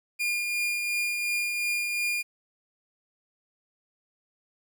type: tone with tremolo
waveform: 40% pulse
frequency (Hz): 2417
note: D7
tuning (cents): +49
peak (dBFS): -24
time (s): 0.19-2.23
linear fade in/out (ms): 20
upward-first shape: triangle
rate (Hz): 2.8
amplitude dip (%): 35
effects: 10-bit